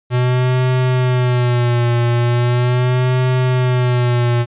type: tone with vibrato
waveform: square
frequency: 123.47 Hz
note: B2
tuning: in tune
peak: -13 dBFS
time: 0.1-4.46 s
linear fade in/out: 50 ms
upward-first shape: sine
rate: 0.39 Hz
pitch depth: 60 cents each way
effects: resampled to 8000 Hz